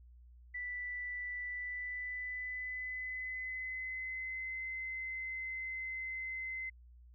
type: tone with pitch glide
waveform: sine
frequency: 1975.5 to 2057 Hz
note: B6 to C7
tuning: 0 to -30 cents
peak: -38 dBFS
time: 0.54-6.7 s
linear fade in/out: 10 ms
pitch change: +70 cents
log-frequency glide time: 1.44-4.64 s
effects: added 60 Hz sine -55 dBFS peak until 7.14 s